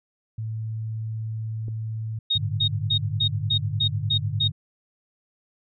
sine tone, 110.5 Hz, A2, 8 cents sharp, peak -27 dBFS, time 0.38-2.19 s, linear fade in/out 5 ms
click, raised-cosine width 3 ms, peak -26 dBFS, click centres 1.683 s
sine tone bursts, 3729 Hz, A#7, in tune, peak -19 dBFS, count 8, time 2.3-4.48 s, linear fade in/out 10 ms, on 80 ms, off 220 ms
sine chord, G suspended second, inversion none, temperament equal with one note detuned, 100.06 / 110 / 146.83 Hz, G2 / A2 / D3, +36 / 0 / 0 cents, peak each -27 / -28 / -30 dBFS, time 2.35-4.52 s, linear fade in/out 10 ms
effects none

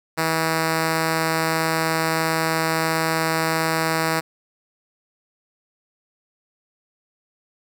5% pulse tone, 161.5 Hz, E3, 35 cents flat, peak -8 dBFS, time 0.17-4.21 s, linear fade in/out 20 ms, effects none

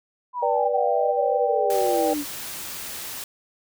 sine exponential sweep, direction down, 1009 to 282.5 Hz, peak -25 dBFS, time 0.33-2.25 s, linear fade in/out 50 ms
sine chord, G major, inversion first, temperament equal with one note detuned, 486.2 / 587.3 / 784 Hz, B4 / D5 / G5, -27 / 0 / 0 cents, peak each -24 dBFS, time 0.42-2.14 s, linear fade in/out 10 ms
white noise, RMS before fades -34 dBFS, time 1.7-3.24 s, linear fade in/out 2 ms
effects none

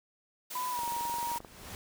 white high-pass noise, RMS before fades -41 dBFS, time 0.5-1.39 s, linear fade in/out 10 ms, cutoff 150 Hz, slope 48 dB/octave
sine tone with pitch glide, 1001 to 945.4 Hz, B5 to A#5, +23 to +24 cents, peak -32 dBFS, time 0.55-1.38 s, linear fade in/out 5 ms, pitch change -99 cents, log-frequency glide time 0.7-0.82 s
click train, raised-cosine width 1 ms, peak -31 dBFS, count 16, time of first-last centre 0.79-1.448 s, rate 22.8 Hz
pink noise with exponential growth, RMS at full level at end -42 dBFS, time 0.96-1.75 s, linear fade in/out 1 ms, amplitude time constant 170 ms
effects none

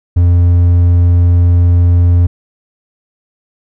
triangle tone, 87.31 Hz, F2, in tune, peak -3 dBFS, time 0.16-2.27 s, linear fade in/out 10 ms, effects none

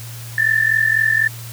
sine tone pair together, 1751 / 1795 Hz, A6 / A6, -9 / +34 cents, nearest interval unison, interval 43 cents, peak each -16 dBFS, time 0.38-1.28 s, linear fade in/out 2 ms, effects added 116 Hz sine -31 dBFS peak until 1.52 s + white hiss -37 dBFS RMS until 1.52 s

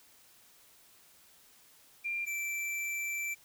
sine / square tone pair in turn, 2383 / 2337 Hz, D7 / D7, +25 / -9 cents, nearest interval unison, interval 34 cents, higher first, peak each -32 / -34 dBFS, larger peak first, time 2.04-2.26 / 2.26-3.35 s, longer second, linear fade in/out 20 ms, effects white hiss -61 dBFS RMS until 3.44 s

